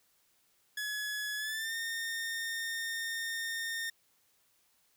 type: tone with pitch glide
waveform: sawtooth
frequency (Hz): 1695 to 1827.2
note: G#6 to A#6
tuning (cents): +35 to -35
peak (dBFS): -31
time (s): 0.77-3.9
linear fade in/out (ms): 5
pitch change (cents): +130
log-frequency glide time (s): 1.37-1.75
effects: white hiss -71 dBFS RMS until 4.96 s